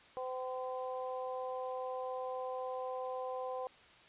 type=harmonic tone; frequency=256.1 Hz; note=C4; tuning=37 cents flat; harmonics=2 / 3 / 4; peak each=-39 / -43 / -45 dBFS; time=0.17-3.67 s; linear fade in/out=0 ms; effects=white hiss -60 dBFS RMS until 4.08 s + resampled to 8000 Hz